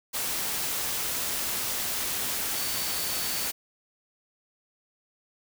sine tone in noise, 4500 Hz, C#8, 25 cents sharp, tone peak -38 dBFS, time 2.55-3.48 s, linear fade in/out 20 ms, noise white, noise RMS -30 dBFS, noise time 0.13-3.52 s, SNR -11 dB, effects none

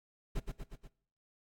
brown noise with echo, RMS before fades -34 dBFS, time 0.35-0.4 s, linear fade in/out 10 ms, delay 120 ms, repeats 4, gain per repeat -4 dB, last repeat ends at 0.88 s, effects noise-tail reverb RT60 0.6 s tail -21 dB re dry + AAC 64 kbps

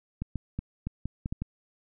clicks, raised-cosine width 5 ms, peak -19 dBFS, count 8, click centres 0.22 / 0.357 / 0.59 / 0.87 / 1.056 / 1.259 / 1.325 / 1.42 s, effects none

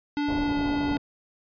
square tone with pitch glide, 290.8 to 288 Hz, D4 to D4, -17 to -34 cents, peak -25 dBFS, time 0.17-0.97 s, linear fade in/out 0 ms, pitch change -17 cents, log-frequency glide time 0.45-0.52 s
pink low-pass noise, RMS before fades -34 dBFS, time 0.28-0.98 s, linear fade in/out 5 ms, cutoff 980 Hz, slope 48 dB/octave
clicks, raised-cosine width 5 ms, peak -28 dBFS, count 6, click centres 0.398 / 0.438 / 0.517 / 0.575 / 0.611 / 0.914 s
effects resampled to 11025 Hz

